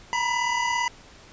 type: tone cluster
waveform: square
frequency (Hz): 941 / 979 / 2000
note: A#5 / B5 / B6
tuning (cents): +16 / -15 / +21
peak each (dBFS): -28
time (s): 0.13-0.88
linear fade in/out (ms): 0
effects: pink hiss -49 dBFS RMS until 1.32 s + resampled to 16000 Hz